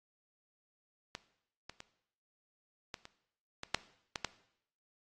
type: clicks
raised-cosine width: 0.2 ms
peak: -22 / -26 / -28 / -22 / -30 / -22 / -12 / -19 / -16 dBFS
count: 9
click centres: 1.151 / 1.696 / 1.804 / 2.942 / 3.054 / 3.634 / 3.746 / 4.158 / 4.247 s
effects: noise-tail reverb RT60 0.7 s tail -17 dB re dry + AAC 32 kbps

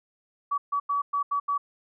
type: tone bursts at uneven times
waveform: sine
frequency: 1140 Hz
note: C#6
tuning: 48 cents sharp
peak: -23 dBFS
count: 6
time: 0.51-0.58 / 0.72-0.8 / 0.89-1.02 / 1.13-1.23 / 1.31-1.4 / 1.48-1.58 s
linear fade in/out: 10 ms
effects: none

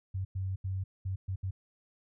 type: tone bursts at uneven times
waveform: sine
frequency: 95 Hz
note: F#2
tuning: 46 cents sharp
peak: -31 dBFS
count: 6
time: 0.14-0.25 / 0.35-0.56 / 0.64-0.84 / 1.05-1.16 / 1.28-1.36 / 1.43-1.51 s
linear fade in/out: 10 ms
effects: none

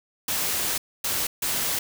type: noise bursts at uneven times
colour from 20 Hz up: white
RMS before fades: -26 dBFS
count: 3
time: 0.28-0.78 / 1.04-1.27 / 1.42-1.79 s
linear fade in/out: 5 ms
effects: none

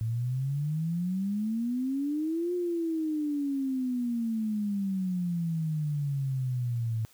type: exponential two-way sweep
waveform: sine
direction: up then down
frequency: 110 to 358.5 to 110 Hz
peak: -27 dBFS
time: 0.01-7.05 s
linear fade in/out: 0 ms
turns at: 2.54 s
effects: white hiss -60 dBFS RMS until 7.13 s

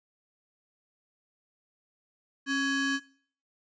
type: ring-modulated tone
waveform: square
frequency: 698.5 Hz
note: F5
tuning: in tune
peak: -24 dBFS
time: 2.46-3 s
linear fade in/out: 50 ms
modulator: 971 Hz
effects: noise-tail reverb RT60 0.5 s tail -20 dB re dry + resampled to 16000 Hz

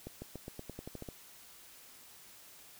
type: accelerating click train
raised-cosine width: 2 ms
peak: -29 dBFS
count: 11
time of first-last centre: 0.07-1.088 s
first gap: 150 ms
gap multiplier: 0.91
effects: white hiss -56 dBFS RMS until 2.79 s

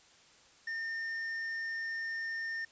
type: tone with tanh clipping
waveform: sine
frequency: 1815 Hz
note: A#6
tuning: 47 cents flat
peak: -36 dBFS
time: 0.67-2.65 s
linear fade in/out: 5 ms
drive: 6 dB
effects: white hiss -61 dBFS RMS until 2.71 s + resampled to 16000 Hz

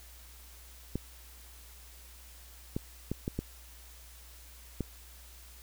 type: clicks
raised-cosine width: 3 ms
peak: -19 dBFS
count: 6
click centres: 0.956 / 2.765 / 3.116 / 3.279 / 3.39 / 4.807 s
effects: added 60 Hz sine -52 dBFS peak until 5.62 s + white hiss -55 dBFS RMS until 5.62 s

